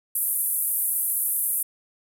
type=band-pass noise; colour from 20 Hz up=pink; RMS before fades=-25 dBFS; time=0.15-1.63 s; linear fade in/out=5 ms; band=10000 to 14000 Hz; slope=48 dB/octave; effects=none